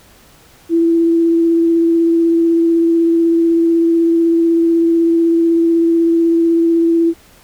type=tone with vibrato; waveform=sine; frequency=333.4 Hz; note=E4; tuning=20 cents sharp; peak=-9 dBFS; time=0.69-7.14 s; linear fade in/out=50 ms; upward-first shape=triangle; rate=16 Hz; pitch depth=14 cents each way; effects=pink hiss -46 dBFS RMS until 7.43 s